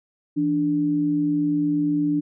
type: tone pair together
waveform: sine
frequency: 165.3 / 293.7 Hz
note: E3 / D4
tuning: +5 / 0 cents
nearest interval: minor seventh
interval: 995 cents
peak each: -28 / -19 dBFS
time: 0.36-2.21 s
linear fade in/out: 20 ms
effects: none